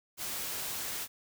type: noise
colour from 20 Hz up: white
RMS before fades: -37 dBFS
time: 0.17-1.08 s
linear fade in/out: 50 ms
effects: none